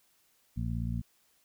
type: harmonic tone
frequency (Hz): 57.6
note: A#1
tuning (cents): -20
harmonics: 1 / 2 / 3 / 4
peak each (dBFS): -35 / -34 / -38 / -39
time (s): 0.56-1.02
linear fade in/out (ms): 20
effects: white hiss -69 dBFS RMS until 1.44 s